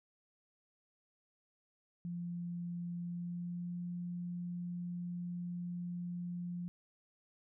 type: tone with pitch glide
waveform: sine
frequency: 173.5 to 175.52 Hz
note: F3 to F3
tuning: -11 to +9 cents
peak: -38 dBFS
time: 2.05-6.68 s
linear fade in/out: 0 ms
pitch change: +20 cents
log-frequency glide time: 2.99-3.81 s
effects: none